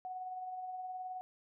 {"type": "tone with tremolo", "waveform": "sine", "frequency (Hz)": 740, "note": "F#5", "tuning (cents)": 0, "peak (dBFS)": -38, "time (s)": [0.05, 1.21], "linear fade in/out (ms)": 0, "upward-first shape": "triangle", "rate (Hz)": 19, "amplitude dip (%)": 40, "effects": []}